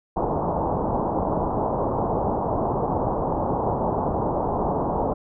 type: low-pass noise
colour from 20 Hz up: white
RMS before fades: -24 dBFS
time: 0.16-5.14 s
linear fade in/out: 10 ms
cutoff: 970 Hz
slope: 48 dB/octave
effects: none